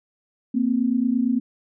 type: tone pair together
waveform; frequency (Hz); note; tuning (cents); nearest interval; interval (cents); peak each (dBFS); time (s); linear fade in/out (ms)
sine; 232.1 / 260.9; A#3 / C4; -7 / -5; major second; 202; -21; 0.54-1.4; 10
effects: none